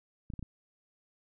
clicks, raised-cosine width 5 ms, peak -28 dBFS, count 4, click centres 0.302 / 0.337 / 0.393 / 0.427 s, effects none

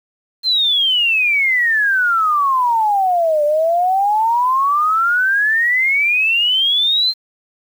sine exponential two-way sweep, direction down then up, 4186 to 584 to 4186 Hz, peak -12 dBFS, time 0.43-7.14 s, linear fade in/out 50 ms, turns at 3.44 s, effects 7-bit

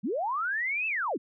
sine linear two-way sweep, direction up then down, 164 to 2669 to 164 Hz, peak -27 dBFS, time 0.03-1.18 s, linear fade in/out 20 ms, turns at 0.87 s, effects none

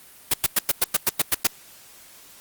white noise bursts, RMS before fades -18 dBFS, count 10, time 0.31-1.472 s, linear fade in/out 5 ms, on 28 ms, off 98 ms, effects white hiss -48 dBFS RMS until 2.4 s + Opus 32 kbps

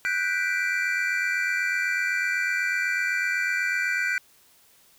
triangle chord, G major seventh, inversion third, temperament equal, 1480 / 1568 / 1975.5 / 2349 Hz, F#6 / G6 / B6 / D7, 0 / 0 / 0 / 0 cents, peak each -26 / -28 / -28 / -27 dBFS, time 0.05-4.18 s, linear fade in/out 0 ms, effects white hiss -58 dBFS RMS until 4.98 s

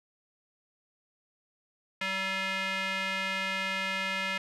square tone with band-pass filter, 191.4 Hz, G3, 41 cents flat, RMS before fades -32 dBFS, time 2.01-4.38 s, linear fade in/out 5 ms, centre 2300 Hz, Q 2.1, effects none

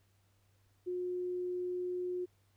sine tone, 360.1 Hz, F#4, 47 cents flat, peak -34 dBFS, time 0.86-2.26 s, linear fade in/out 20 ms, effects added 98 Hz sine -69 dBFS peak until 2.56 s + pink hiss -75 dBFS RMS until 2.56 s

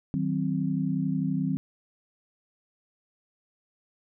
sine chord, C diminished, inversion first, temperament just, 156.98 / 188.37 / 261.6 Hz, Eb3 / Gb3 / C4, +16 / +31 / 0 cents, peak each -29 dBFS, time 0.14-1.57 s, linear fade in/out 0 ms, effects none

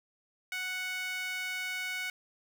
sawtooth tone with high-pass filter, 740 Hz, F#5, in tune, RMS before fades -36 dBFS, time 0.52-2.1 s, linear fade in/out 2 ms, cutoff 1900 Hz, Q 5.2, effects none

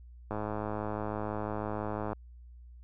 click train, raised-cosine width 1 ms, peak -21 dBFS, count 194, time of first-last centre 0.31-2.131 s, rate 106 Hz, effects added 60 Hz sine -48 dBFS peak until 2.83 s

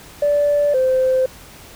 sine tone pair in turn, 582 / 518.5 Hz, D5 / C5, -16 / -16 cents, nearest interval major second, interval 200 cents, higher first, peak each -12 dBFS, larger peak neither, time 0.22-0.74 / 0.74-1.26 s, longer neither, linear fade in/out 5 ms, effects tanh soft clip ceiling -9 dBFS + pink hiss -41 dBFS RMS until 1.75 s

